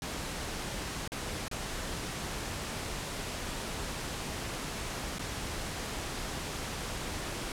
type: noise with dropouts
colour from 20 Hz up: pink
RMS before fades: -37 dBFS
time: 0.02-7.52 s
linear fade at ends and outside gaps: 1 ms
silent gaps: 1.077-1.119 / 1.482-1.513 / 5.185-5.193 s
effects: low-pass 10000 Hz 12 dB/octave